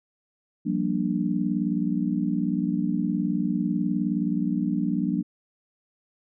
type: chord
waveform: sine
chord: G minor seventh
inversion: third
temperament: just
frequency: 176.4 / 196 / 235.2 / 294 Hz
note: F3 / G3 / Bb3 / D4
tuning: +18 / 0 / +16 / +2 cents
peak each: -28 dBFS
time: 0.65-5.23 s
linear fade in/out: 20 ms
effects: none